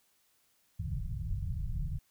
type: low-pass noise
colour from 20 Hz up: pink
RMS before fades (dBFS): -35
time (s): 0.79-1.99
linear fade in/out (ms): 10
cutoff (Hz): 170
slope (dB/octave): 96
effects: white hiss -71 dBFS RMS until 2.1 s